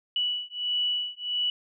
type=beating tone pair; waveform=sine; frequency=2950 / 2951.5 Hz; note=F#7 / F#7; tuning=-6 / -5 cents; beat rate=1.5 Hz; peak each=-29 dBFS; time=0.16-1.5 s; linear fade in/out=2 ms; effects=none